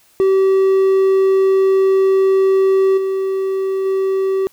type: tone with level steps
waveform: triangle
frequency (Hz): 384.4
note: G4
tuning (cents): -34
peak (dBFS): -8 / -14 / -12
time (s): 0.2-4.47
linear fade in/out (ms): 0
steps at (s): 2.97 / 3.85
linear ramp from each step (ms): 10
effects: white hiss -53 dBFS RMS until 4.52 s